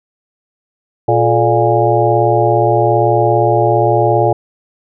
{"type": "harmonic tone with a mistuned harmonic", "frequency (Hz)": 117.5, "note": "A#2", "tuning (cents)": 14, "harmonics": [1, 3, 4, 5, 6, 7], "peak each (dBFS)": [-16, -16, -16, -16, -16, -16], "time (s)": [1.08, 4.33], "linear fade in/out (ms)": 5, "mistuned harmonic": 4, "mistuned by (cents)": -140, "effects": []}